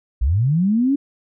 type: linear sweep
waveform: sine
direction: up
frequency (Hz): 51.91 to 288.5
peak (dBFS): -14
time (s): 0.21-0.96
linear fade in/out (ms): 10
effects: none